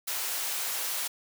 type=high-pass noise; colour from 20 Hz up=white; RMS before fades=-32 dBFS; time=0.07-1.08 s; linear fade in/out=10 ms; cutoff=550 Hz; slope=12 dB/octave; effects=none